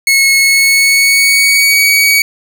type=tone with pitch glide; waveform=sawtooth; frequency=2186 to 2257 Hz; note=C#7 to C#7; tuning=-25 to +31 cents; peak=-3 dBFS; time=0.07-2.22 s; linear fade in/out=2 ms; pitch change=+56 cents; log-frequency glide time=0.37-1.81 s; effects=none